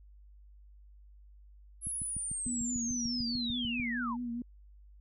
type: linear sweep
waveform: sine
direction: down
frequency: 11000 to 810 Hz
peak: -34 dBFS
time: 1.81-4.17 s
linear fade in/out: 50 ms
type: click train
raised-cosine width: 5 ms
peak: -30 dBFS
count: 14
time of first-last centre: 1.87-3.799 s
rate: 6.74 Hz
type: tone with vibrato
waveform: sine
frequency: 239.7 Hz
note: A#3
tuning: 48 cents sharp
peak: -34 dBFS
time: 2.46-4.42 s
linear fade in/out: 2 ms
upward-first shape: triangle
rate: 4.7 Hz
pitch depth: 55 cents each way
effects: added 50 Hz sine -53 dBFS peak until 5 s